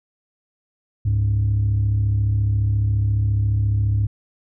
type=tone pair together; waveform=sine; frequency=69.1 / 103.53 Hz; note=C#2 / G#2; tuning=-5 / -5 cents; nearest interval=perfect fifth; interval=700 cents; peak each=-22 / -15 dBFS; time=1.05-4.07 s; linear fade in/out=10 ms; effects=tanh soft clip ceiling -13 dBFS